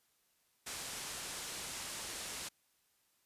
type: low-pass noise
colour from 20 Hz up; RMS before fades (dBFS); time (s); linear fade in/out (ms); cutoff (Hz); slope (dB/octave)
white; -44; 0.66-2.49; 10; 10000; 24
effects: white hiss -75 dBFS RMS until 3.25 s + resampled to 32000 Hz